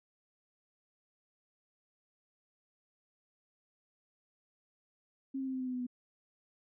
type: tone with pitch steps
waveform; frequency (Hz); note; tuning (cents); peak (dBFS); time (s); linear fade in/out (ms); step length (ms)
sine; 268.9 / 265.7 / 262.5 / 259.3 / 256.2 / 253.1 / 250 / 247; C4 / C4 / C4 / C4 / C4 / B3 / B3 / B3; +47 / +27 / +6 / -15 / -36 / +43 / +21 / 0; -34; 5.34-5.868; 10; 66
effects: none